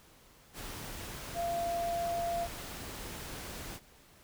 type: tone in noise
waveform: sine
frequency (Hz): 686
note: F5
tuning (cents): -31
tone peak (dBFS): -31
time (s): 1.34-2.48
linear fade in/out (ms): 50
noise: pink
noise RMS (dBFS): -43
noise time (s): 0.53-3.8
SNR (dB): +9
effects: pink hiss -60 dBFS RMS until 4.23 s